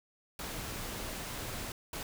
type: noise bursts at uneven times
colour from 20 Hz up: pink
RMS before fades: -40 dBFS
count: 2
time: 0.39-1.72 / 1.93-2.03 s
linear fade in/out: 2 ms
effects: none